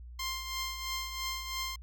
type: tone with tremolo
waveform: 10% pulse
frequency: 1053 Hz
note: C6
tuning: 11 cents sharp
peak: -24 dBFS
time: 0.19-1.76 s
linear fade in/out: 5 ms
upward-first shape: triangle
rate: 3 Hz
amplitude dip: 60%
effects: added 60 Hz sine -44 dBFS peak until 1.82 s